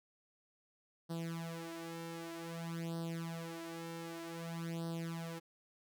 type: tone with flanger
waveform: sawtooth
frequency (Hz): 166.3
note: E3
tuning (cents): +16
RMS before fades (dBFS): -43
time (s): 1.09-5.4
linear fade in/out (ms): 20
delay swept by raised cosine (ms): 0.21 to 3.81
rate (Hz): 0.53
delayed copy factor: +0.85
effects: none